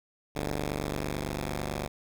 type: tone pair together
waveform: 5% pulse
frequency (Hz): 49 / 73.42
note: G1 / D2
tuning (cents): 0 / 0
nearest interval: perfect fifth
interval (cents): 700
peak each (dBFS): -23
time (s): 0.35-1.88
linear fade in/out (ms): 10
effects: none